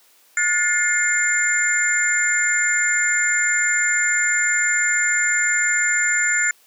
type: tone cluster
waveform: sine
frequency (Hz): 1439 / 1754 / 2120 / 7180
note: F#6 / A6 / C7 / A8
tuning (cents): -49 / -6 / +22 / +34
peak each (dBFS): -22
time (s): 0.37-6.51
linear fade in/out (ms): 2
effects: white hiss -55 dBFS RMS until 6.66 s + high-pass 300 Hz 12 dB/octave